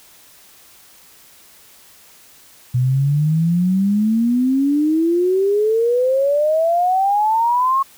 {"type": "exponential sweep", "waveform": "sine", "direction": "up", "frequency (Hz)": [122.4, 1098], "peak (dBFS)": -13, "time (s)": [2.74, 7.83], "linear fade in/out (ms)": 10, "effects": ["white hiss -47 dBFS RMS until 7.97 s"]}